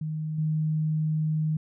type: tone with level steps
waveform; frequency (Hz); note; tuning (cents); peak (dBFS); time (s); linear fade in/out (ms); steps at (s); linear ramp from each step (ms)
sine; 155.56; D#3; 0; -28 / -23; 0.01-1.57; 5; 0.38; 5
effects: none